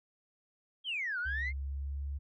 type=exponential two-way sweep; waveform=sine; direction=down then up; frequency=3300 to 1400 to 2169 Hz; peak=-32 dBFS; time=0.84-1.53 s; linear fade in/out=50 ms; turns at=1.19 s
type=tone with pitch glide; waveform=sine; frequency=68.2 to 70.4 Hz; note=C#2 to C#2; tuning=-28 to +27 cents; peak=-34 dBFS; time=1.25-2.19 s; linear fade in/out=20 ms; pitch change=+55 cents; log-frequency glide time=1.4-2.05 s
effects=tanh soft clip ceiling -27 dBFS